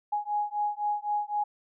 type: beating tone pair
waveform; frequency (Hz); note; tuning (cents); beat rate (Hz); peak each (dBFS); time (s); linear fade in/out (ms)
sine; 830 / 833.9; G#5 / G#5; -1 / +7; 3.9; -30; 0.12-1.44; 10
effects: none